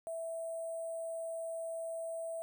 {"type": "tone with sample-and-hold", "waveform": "sine", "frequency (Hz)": 659.3, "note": "E5", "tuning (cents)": 0, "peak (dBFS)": -37, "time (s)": [0.07, 2.42], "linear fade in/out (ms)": 0, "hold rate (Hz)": 8820, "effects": []}